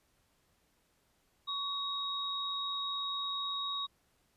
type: tone pair together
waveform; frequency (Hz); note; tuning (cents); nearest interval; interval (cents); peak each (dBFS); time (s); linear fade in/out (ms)
sine; 1124 / 3781; C#6 / A#7; +24 / +24; octave + major sixth; 2100; -39 / -35; 1.47-3.87; 20
effects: pink hiss -73 dBFS RMS until 4.36 s + resampled to 32000 Hz